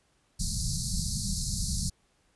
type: band-stop noise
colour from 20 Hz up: pink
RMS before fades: -30 dBFS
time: 0.39-1.9 s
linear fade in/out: 10 ms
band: 210 to 4100 Hz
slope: 96 dB/octave
effects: pink hiss -69 dBFS RMS until 2.35 s + resampled to 24000 Hz